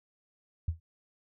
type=tone with exponential decay; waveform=sine; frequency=82.41 Hz; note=E2; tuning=in tune; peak=-24 dBFS; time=0.68-0.8 s; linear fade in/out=5 ms; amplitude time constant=25 ms; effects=none